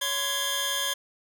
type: tone cluster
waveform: sawtooth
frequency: 560 / 1029 / 1663 / 3184 / 3511 Hz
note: C#5 / C6 / G#6 / G7 / A7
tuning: +18 / -29 / +2 / +26 / -4 cents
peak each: -34 / -32 / -29 / -26 / -31 dBFS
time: 0.01-0.94 s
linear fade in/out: 10 ms
effects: none